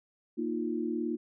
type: chord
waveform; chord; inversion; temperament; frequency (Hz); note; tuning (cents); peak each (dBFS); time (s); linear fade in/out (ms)
sine; Bb suspended fourth; none; just; 233.1 / 310.8 / 349.6; Bb3 / Eb4 / F4; 0 / -2 / +2; -34; 0.37-1.17; 20
effects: none